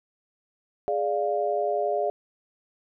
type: chord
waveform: sine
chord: D diminished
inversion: second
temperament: equal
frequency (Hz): 415.3 / 587.3 / 698.5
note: Ab4 / D5 / F5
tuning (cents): 0 / 0 / 0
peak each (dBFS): -28 / -27 / -27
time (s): 0.88-2.1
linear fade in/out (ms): 0
effects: none